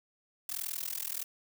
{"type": "noise with amplitude modulation", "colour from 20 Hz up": "blue", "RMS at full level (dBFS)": -33, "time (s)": [0.49, 1.24], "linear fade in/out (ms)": 2, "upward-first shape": "sine", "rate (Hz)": 41.3, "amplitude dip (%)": 100, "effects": []}